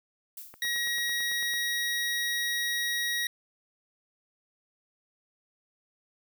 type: noise with exponential decay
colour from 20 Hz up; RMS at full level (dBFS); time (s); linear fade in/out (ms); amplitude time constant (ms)
violet; -39; 0.37-0.77; 5; 85
type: click train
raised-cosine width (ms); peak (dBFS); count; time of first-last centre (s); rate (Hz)
0.5; -32; 10; 0.54-1.538; 9.02
type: tone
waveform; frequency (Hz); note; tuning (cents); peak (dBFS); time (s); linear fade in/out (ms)
25% pulse; 1900; A#6; +33; -24; 0.62-3.27; 2
effects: none